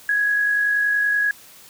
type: tone with amplitude modulation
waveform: sine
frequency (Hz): 1667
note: G#6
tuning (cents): +6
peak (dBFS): -15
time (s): 0.09-1.31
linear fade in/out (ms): 2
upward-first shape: sine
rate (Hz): 50.4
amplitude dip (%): 35
effects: white hiss -46 dBFS RMS until 1.69 s